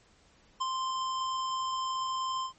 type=tone with ADSR envelope; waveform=square; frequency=1044 Hz; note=C6; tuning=4 cents flat; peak=-27 dBFS; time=0.6-2.53 s; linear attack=16 ms; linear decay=24 ms; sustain=-4 dB; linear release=110 ms; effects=pink hiss -63 dBFS RMS until 2.58 s + MP3 32 kbps